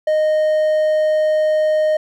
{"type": "tone", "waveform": "triangle", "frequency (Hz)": 618, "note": "D#5", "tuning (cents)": -12, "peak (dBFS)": -11, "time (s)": [0.07, 1.97], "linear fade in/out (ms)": 5, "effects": []}